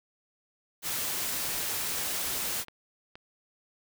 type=noise; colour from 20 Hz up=white; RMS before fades=-32 dBFS; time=0.82-2.65 s; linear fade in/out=50 ms
type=click train; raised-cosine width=0.3 ms; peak=-29 dBFS; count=4; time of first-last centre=1.74-3.155 s; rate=2.12 Hz
effects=none